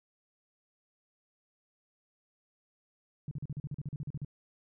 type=tone bursts; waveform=sine; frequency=144.4 Hz; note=D3; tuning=29 cents flat; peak=-34 dBFS; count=14; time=3.28-4.248 s; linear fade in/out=2 ms; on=32 ms; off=40 ms; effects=none